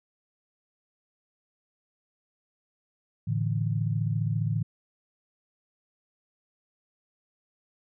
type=chord; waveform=sine; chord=A suspended fourth; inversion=none; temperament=equal with one note detuned; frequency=110 / 144.81 / 164.81 Hz; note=A2 / D3 / E3; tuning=0 / -24 / 0 cents; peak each=-27 / -30 / -31 dBFS; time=3.27-4.63 s; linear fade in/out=10 ms; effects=none